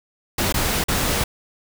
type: noise with dropouts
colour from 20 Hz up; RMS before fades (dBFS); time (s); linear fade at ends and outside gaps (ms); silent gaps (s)
pink; -21; 0.38-1.24; 5; 0.525-0.541 / 0.84-0.883
effects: none